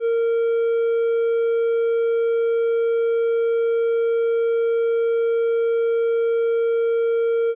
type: tone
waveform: triangle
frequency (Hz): 461.6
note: A#4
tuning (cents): -17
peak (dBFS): -15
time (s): 0-7.55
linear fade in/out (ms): 50
effects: resampled to 8000 Hz